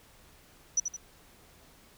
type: tone with echo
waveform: sine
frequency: 5920 Hz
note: F#8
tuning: in tune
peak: -22 dBFS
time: 0.77-0.8 s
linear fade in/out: 5 ms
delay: 83 ms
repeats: 2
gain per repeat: -7 dB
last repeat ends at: 0.966 s
effects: pink hiss -58 dBFS RMS until 1.97 s